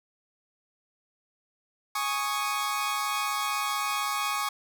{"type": "chord", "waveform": "sawtooth", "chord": "Ab suspended fourth", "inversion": "none", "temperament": "equal", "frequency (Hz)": [830.6, 1108.7, 1244.5], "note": ["Ab5", "Db6", "Eb6"], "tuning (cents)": [0, 0, 0], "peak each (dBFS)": [-30, -26, -29], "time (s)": [1.95, 4.49], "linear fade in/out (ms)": 5, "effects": []}